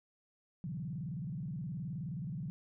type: tone with vibrato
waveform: sine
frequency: 153.3 Hz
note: D#3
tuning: 25 cents flat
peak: -37 dBFS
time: 0.64-2.5 s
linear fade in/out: 0 ms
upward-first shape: square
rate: 19 Hz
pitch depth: 260 cents each way
effects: none